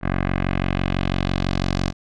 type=tone with low-pass filter sweep; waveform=10% pulse; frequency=46 Hz; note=F#1; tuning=9 cents flat; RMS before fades=-22 dBFS; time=0.01-1.93 s; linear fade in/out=50 ms; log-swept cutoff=1800 to 5400 Hz; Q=1.7; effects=none